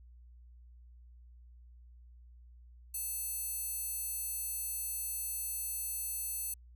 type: tone with high-pass filter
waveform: square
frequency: 880 Hz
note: A5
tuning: in tune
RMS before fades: -38 dBFS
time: 2.94-6.54 s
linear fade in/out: 5 ms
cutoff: 10000 Hz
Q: 2.4
effects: added 60 Hz sine -53 dBFS peak until 6.75 s